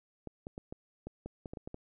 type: clicks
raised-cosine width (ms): 2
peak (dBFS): -28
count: 11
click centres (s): 0.273 / 0.469 / 0.579 / 0.725 / 1.07 / 1.26 / 1.458 / 1.535 / 1.572 / 1.675 / 1.744
effects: none